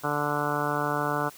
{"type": "harmonic tone", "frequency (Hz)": 146.83, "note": "D3", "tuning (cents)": 0, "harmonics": [1, 2, 3, 4, 5, 6, 7, 8, 9, 10], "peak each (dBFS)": [-34, -34, -34, -34, -34, -34, -34, -34, -34, -34], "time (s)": [0.03, 1.3], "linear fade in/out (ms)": 20, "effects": ["white hiss -49 dBFS RMS until 1.37 s"]}